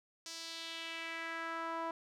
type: tone with band-pass filter sweep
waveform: sawtooth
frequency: 329.6 Hz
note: E4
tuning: in tune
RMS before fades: -42 dBFS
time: 0.26-1.91 s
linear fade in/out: 2 ms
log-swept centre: 5600 to 930 Hz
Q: 2.2
effects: none